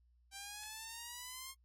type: exponential sweep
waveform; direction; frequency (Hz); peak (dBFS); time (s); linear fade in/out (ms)
5% pulse; up; 780 to 1076; -34; 0.31-1.55; 50
effects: added 60 Hz sine -67 dBFS peak until 1.64 s + AAC 64 kbps